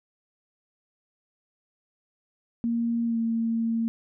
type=tone with pitch glide; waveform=sine; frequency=233.1 to 228.2 Hz; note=A#3 to A#3; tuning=0 to -37 cents; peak=-23 dBFS; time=2.64-3.88 s; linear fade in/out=0 ms; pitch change=-37 cents; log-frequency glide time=3.05-3.18 s; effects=none